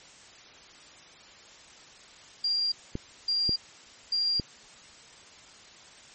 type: tone bursts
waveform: sine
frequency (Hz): 4772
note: D8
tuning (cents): +27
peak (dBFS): -24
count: 3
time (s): 2.44-4.4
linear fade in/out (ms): 5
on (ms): 280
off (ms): 560
type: clicks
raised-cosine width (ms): 3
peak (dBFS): -18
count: 3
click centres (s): 2.954 / 3.493 / 4.398
effects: white hiss -51 dBFS RMS until 6.14 s + MP3 32 kbps